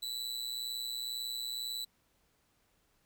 40% pulse tone with amplitude modulation, 3968 Hz, B7, 7 cents sharp, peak -32 dBFS, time 0.02-1.85 s, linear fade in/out 10 ms, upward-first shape sine, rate 122 Hz, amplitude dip 70%, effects pink hiss -73 dBFS RMS until 3.05 s

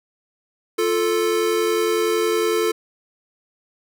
square tone pair together, 349.2 / 440 Hz, F4 / A4, 0 / 0 cents, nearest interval major third, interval 400 cents, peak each -23 / -20 dBFS, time 0.78-2.72 s, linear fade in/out 10 ms, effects none

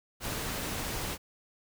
pink noise, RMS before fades -35 dBFS, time 0.2-1.18 s, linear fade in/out 50 ms, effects none

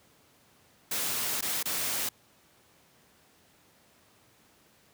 white noise with dropouts, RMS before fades -31 dBFS, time 0.91-2.09 s, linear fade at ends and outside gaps 5 ms, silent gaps 1.41-1.424 / 1.629-1.655 s, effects pink hiss -62 dBFS RMS until 4.93 s + high-pass 100 Hz 12 dB/octave

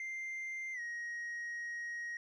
sine tone with pitch glide, 2093 to 1886.3 Hz, C7 to A#6, 0 to +20 cents, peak -36 dBFS, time 0-2.17 s, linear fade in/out 2 ms, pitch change -180 cents, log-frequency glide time 0.73-0.8 s, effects tanh soft clip ceiling -38 dBFS + 13-bit

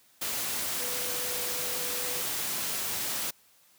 sine tone in noise, 493.9 Hz, B4, in tune, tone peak -41 dBFS, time 0.79-2.22 s, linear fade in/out 10 ms, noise white, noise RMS -32 dBFS, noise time 0.21-3.31 s, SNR -12 dB, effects white hiss -62 dBFS RMS until 3.78 s + high-pass 80 Hz 12 dB/octave

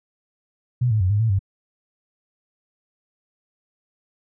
sine tone with pitch steps, 123.3 / 108.3 / 91.9 / 103.5 / 113 / 97.3 Hz, B2 / A2 / F#2 / G#2 / A2 / G2, -2 / -27 / -11 / -5 / +47 / -12 cents, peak -16 dBFS, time 0.81-1.392 s, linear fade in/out 10 ms, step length 97 ms, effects none

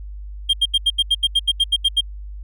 triangle tone bursts, 3207 Hz, G7, 39 cents sharp, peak -11 dBFS, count 13, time 0.49-2.01 s, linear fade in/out 10 ms, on 44 ms, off 79 ms, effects added 50 Hz sine -30 dBFS peak until 2.43 s

